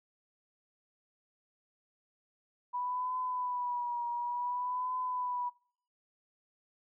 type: tone with vibrato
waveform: sine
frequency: 982 Hz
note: B5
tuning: 10 cents flat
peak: -32 dBFS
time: 2.73-5.5 s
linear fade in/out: 20 ms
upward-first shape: triangle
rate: 0.56 Hz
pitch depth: 55 cents each way
effects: noise-tail reverb RT60 0.6 s tail -25 dB re dry